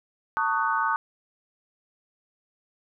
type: chord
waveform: sine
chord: D# half-diminished seventh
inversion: second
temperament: just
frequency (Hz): 896 / 1120.1 / 1244.5 / 1493.4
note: A5 / C#6 / D#6 / F#6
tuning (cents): +31 / +18 / 0 / +16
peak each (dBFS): -27 / -28 / -28 / -28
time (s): 0.37-0.96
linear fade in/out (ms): 0
effects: none